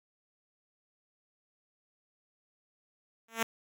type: tone with exponential growth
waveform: 5% pulse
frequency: 226.8 Hz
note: A#3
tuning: 47 cents flat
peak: -14 dBFS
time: 3.28-3.43 s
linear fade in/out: 5 ms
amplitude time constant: 31 ms
effects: none